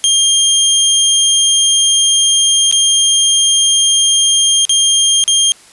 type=tone with dropouts; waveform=20% pulse; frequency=3207 Hz; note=G7; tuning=39 cents sharp; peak=-3 dBFS; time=0.04-5.52 s; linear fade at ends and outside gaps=0 ms; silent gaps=2.713-2.725 / 4.652-4.694 / 5.239-5.278 s; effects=white hiss -42 dBFS RMS until 5.72 s + resampled to 24000 Hz